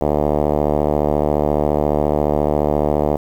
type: tone with low-pass filter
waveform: 5% pulse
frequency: 74.4 Hz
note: D2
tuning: 23 cents sharp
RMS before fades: -17 dBFS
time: 0.01-3.17 s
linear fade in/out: 5 ms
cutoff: 650 Hz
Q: 1.5
effects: 7-bit